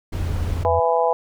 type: noise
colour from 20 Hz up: brown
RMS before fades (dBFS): -26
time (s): 0.12-0.64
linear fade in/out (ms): 10
type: tone with vibrato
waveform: sine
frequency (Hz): 87.1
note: F2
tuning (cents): -4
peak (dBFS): -23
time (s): 0.15-0.8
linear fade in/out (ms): 10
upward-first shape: sine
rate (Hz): 6.5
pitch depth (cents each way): 62
type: harmonic tone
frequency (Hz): 166.1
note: E3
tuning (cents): +13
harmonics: 3 / 4 / 5 / 6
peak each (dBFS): -20 / -21 / -21 / -24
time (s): 0.65-1.13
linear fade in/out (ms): 0
effects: none